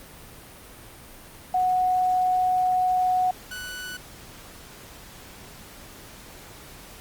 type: tone pair in turn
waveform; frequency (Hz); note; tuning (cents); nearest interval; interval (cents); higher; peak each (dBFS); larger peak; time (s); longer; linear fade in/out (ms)
sine / sawtooth; 736 / 1486.1; F#5 / F#6; -9 / +7; octave; 1216; second; -19 / -30; first; 1.54-3.31 / 3.51-3.97; first; 5
effects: pink hiss -45 dBFS RMS until 7 s + Opus 32 kbps